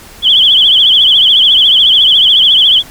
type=tone with vibrato; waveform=sine; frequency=3215 Hz; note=G7; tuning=43 cents sharp; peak=-3 dBFS; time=0.22-2.83 s; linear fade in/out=50 ms; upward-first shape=triangle; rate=14 Hz; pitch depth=150 cents each way; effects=pink hiss -34 dBFS RMS until 2.9 s + MP3 96 kbps